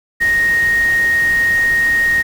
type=tone in noise; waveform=sine; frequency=1864.7 Hz; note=A#6; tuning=in tune; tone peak=-11 dBFS; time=0.2-2.23 s; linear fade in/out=20 ms; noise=pink; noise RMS=-29 dBFS; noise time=0.2-2.23 s; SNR=+15 dB; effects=none